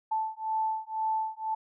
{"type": "beating tone pair", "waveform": "sine", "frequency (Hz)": [877, 879], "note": ["A5", "A5"], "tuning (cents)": [-6, -2], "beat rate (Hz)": 2, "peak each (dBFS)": -31, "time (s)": [0.11, 1.55], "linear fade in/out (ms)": 10, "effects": []}